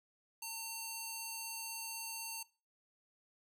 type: tone with band-pass filter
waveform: square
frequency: 908 Hz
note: A#5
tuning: 46 cents flat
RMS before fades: -44 dBFS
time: 0.42-2.43 s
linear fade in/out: 5 ms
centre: 11000 Hz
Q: 0.57
effects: noise-tail reverb RT60 0.3 s tail -18 dB re dry